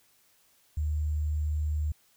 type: tone with sample-and-hold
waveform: sine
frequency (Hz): 75.9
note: D#2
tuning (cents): -42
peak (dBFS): -26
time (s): 0.77-1.92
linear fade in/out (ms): 5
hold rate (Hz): 7350
effects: white hiss -65 dBFS RMS until 2.16 s